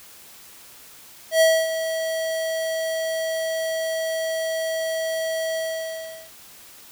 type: tone with ADSR envelope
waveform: square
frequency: 647 Hz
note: E5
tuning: 32 cents flat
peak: -13 dBFS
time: 1.31-6.31 s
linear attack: 99 ms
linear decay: 260 ms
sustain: -11 dB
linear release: 760 ms
effects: white hiss -46 dBFS RMS until 6.91 s